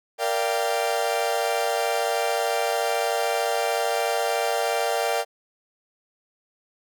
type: chord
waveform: 40% pulse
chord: G minor seventh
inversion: first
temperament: equal with one note detuned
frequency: 466.2 / 587.3 / 690.4 / 784 Hz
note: Bb4 / D5 / F5 / G5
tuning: 0 / 0 / -20 / 0 cents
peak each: -27 dBFS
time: 0.18-5.25 s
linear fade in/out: 50 ms
effects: none